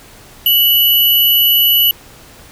sine tone pair together, 2960 / 11840 Hz, F#7 / F#9, 0 / 0 cents, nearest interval 2 octaves, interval 2400 cents, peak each -10 dBFS, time 0.46-1.91 s, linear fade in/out 2 ms, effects tanh soft clip ceiling 0 dBFS + pink hiss -40 dBFS RMS until 2.51 s

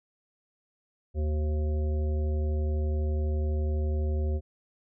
harmonic tone, 76 Hz, D#2, 40 cents flat, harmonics 1 / 3 / 5 / 7 / 9, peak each -25 / -40 / -38 / -42 / -49 dBFS, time 1.14-4.41 s, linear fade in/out 50 ms, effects none

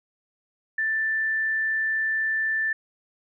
sine tone, 1768 Hz, A6, 8 cents sharp, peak -22 dBFS, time 0.78-2.73 s, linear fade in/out 5 ms, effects none

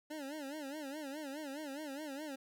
25% pulse tone with vibrato, 289.6 Hz, D4, 24 cents flat, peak -38 dBFS, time 0.1-2.36 s, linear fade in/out 10 ms, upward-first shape sine, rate 4.8 Hz, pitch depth 140 cents each way, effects none

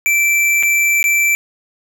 square tone with dropouts, 2336 Hz, D7, 10 cents flat, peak -12 dBFS, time 0.06-1.35 s, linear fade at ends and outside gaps 0 ms, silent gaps 0.627-0.633 / 1.028-1.041 s, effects none

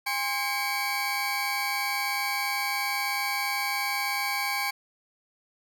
30% pulse tone cluster, 810 / 1054 / 2271 Hz, G#5 / C6 / C#7, -43 / +12 / +41 cents, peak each -29 / -31 / -27 dBFS, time 0.06-4.71 s, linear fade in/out 10 ms, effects none

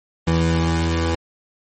25% pulse tone pair together, 82.41 / 165.23 Hz, E2 / E3, 0 / +4 cents, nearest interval octave, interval 1204 cents, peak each -15 / -16 dBFS, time 0.27-1.15 s, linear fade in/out 5 ms, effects MP3 32 kbps

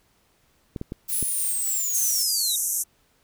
clicks, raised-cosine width 3 ms, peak -18 dBFS, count 4, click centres 0.762 / 0.814 / 0.921 / 1.227 s
violet noise with tremolo, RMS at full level -28 dBFS, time 1.08-2.24 s, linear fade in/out 20 ms, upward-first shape square, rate 3.4 Hz, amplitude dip 25%
sine linear sweep, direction down, 10440 to 3729 Hz, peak -25 dBFS, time 1.12-2.56 s, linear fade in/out 5 ms
white band-pass noise, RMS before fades -26 dBFS, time 1.93-2.84 s, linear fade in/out 20 ms, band 5800 to 13000 Hz, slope 96 dB/octave
effects pink hiss -64 dBFS RMS until 3.23 s

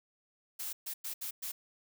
blue noise bursts at uneven times, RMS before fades -39 dBFS, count 5, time 0.59-0.73 / 0.86-0.94 / 1.04-1.14 / 1.21-1.31 / 1.42-1.52 s, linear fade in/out 10 ms, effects none

